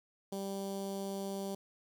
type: tone with notch filter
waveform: 15% pulse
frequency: 196 Hz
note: G3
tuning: in tune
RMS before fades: -39 dBFS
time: 0.32-1.55 s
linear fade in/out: 5 ms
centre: 1900 Hz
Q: 0.56
effects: none